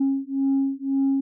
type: beating tone pair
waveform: sine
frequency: 271.3 / 273.2 Hz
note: C#4 / C#4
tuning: -37 / -25 cents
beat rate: 1.9 Hz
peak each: -22 dBFS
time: 0-1.21 s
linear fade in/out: 10 ms
effects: tanh soft clip ceiling -15 dBFS